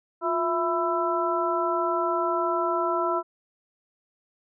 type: harmonic tone with a mistuned harmonic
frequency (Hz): 332.3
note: E4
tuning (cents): +14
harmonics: 1 / 2 / 3 / 4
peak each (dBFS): -28 / -28 / -28 / -28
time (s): 0.21-3.23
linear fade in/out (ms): 50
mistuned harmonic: 1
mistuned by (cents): +100
effects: none